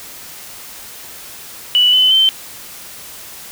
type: tone with pitch steps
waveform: sine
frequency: 2960 / 3027 / 3096 Hz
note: F#7 / F#7 / G7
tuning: 0 / +39 / -22 cents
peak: -8 dBFS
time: 1.75-2.29 s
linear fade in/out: 0 ms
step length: 180 ms
effects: white hiss -34 dBFS RMS until 3.51 s